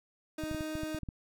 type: tone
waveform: 30% pulse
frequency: 311.3 Hz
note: D#4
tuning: 1 cent sharp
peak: -33 dBFS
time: 0.38-0.99 s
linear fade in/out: 5 ms
type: clicks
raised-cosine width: 5 ms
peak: -27 dBFS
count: 9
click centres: 0.437 / 0.513 / 0.547 / 0.608 / 0.754 / 0.834 / 0.947 / 1.033 / 1.088 s
effects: none